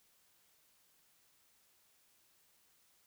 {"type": "silence", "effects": ["white hiss -71 dBFS RMS until 3.06 s"]}